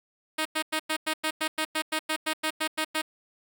5% pulse tone bursts, 312.8 Hz, D#4, 9 cents sharp, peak -14 dBFS, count 16, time 0.38-3.019 s, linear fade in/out 10 ms, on 74 ms, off 97 ms, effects none

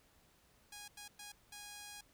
5% pulse tone bursts at uneven times, 825 Hz, G#5, 12 cents flat, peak -37 dBFS, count 4, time 0.72-0.88 / 0.97-1.08 / 1.19-1.32 / 1.52-2.01 s, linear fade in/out 5 ms, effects pink hiss -69 dBFS RMS until 2.13 s

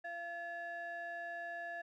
triangle ring-modulated tone, 514 Hz, C5, 31 cents flat, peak -36 dBFS, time 0.04-1.82 s, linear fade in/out 10 ms, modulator 1200 Hz, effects none

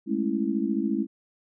sine chord, A major seventh, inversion third, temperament just, 206.2 / 220 / 275 / 330 Hz, G#3 / A3 / C#4 / E4, -12 / 0 / -14 / +2 cents, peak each -29 dBFS, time 0.06-1.07 s, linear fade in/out 50 ms, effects none

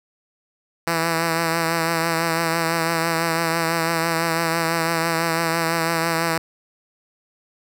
5% pulse tone with vibrato, 165.3 Hz, E3, 5 cents sharp, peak -8 dBFS, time 0.87-6.38 s, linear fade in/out 2 ms, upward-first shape triangle, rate 6 Hz, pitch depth 37 cents each way, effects none

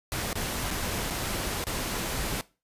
pink noise with dropouts, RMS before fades -31 dBFS, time 0.12-2.41 s, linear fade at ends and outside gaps 0 ms, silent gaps 0.33-0.355 / 0.706-0.711 / 1.102-1.106 / 1.64-1.668 s, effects noise-tail reverb RT60 0.3 s tail -20 dB re dry + resampled to 32000 Hz

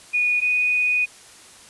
sine tone pair in turn, 2460 / 2479 Hz, D#7 / D#7, -20 / -7 cents, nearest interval unison, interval 13 cents, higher second, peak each -17 dBFS, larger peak neither, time 0.13-0.41 / 0.41-1.06 s, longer second, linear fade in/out 20 ms, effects white hiss -46 dBFS RMS until 1.69 s + resampled to 24000 Hz

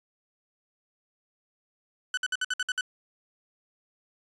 30% pulse tone bursts, 1499 Hz, F#6, 22 cents sharp, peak -23 dBFS, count 8, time 2.14-2.81 s, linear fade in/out 2 ms, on 33 ms, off 58 ms, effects resampled to 22050 Hz

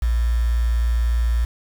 sine tone with quantisation, 58.27 Hz, A#1, in tune, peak -16 dBFS, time 0.02-1.45 s, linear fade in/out 5 ms, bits 6, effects none

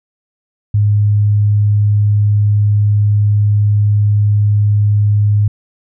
sine tone, 103.83 Hz, G#2, in tune, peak -8 dBFS, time 0.74-5.48 s, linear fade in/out 5 ms, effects none

